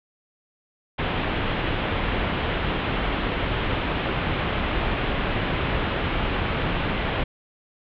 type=low-pass noise; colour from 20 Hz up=pink; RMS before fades=-25 dBFS; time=0.98-7.24 s; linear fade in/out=10 ms; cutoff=3400 Hz; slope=48 dB/octave; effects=none